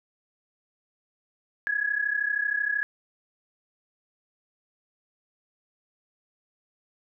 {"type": "tone pair together", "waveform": "sine", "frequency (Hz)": [1661.2, 1694.1], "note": ["G#6", "G#6"], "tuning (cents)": [0, 34], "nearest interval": "unison", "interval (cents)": 34, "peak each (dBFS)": -27, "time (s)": [1.67, 2.83], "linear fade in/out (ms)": 0, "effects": []}